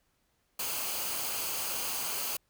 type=noise with comb filter; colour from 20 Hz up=white; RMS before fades=-34 dBFS; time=0.59-2.37 s; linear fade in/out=5 ms; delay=0.54 ms; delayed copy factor=-0.5; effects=pink hiss -74 dBFS RMS until 2.49 s